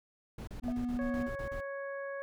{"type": "noise bursts", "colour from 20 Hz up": "brown", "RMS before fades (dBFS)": -42, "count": 10, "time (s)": [0.38, 1.608], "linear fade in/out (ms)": 5, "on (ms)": 94, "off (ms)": 32}
{"type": "tone", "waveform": "triangle", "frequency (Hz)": 244.3, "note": "B3", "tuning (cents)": -19, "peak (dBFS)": -30, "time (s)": [0.62, 1.3], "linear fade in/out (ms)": 50}
{"type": "tone with exponential decay", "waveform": "sine", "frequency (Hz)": 659.3, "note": "E5", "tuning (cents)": 0, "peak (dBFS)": -34, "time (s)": [0.68, 0.78], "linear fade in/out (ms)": 2, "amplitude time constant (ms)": 20}
{"type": "harmonic tone", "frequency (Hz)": 554.4, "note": "C#5", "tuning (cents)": 0, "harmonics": [1, 2, 3, 4], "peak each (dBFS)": [-38, -47, -44, -58], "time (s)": [0.99, 2.22], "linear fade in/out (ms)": 0}
{"effects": []}